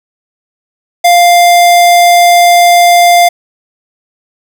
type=tone; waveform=square; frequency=698.5 Hz; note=F5; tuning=in tune; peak=-3 dBFS; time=1.04-3.29 s; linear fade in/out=10 ms; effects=none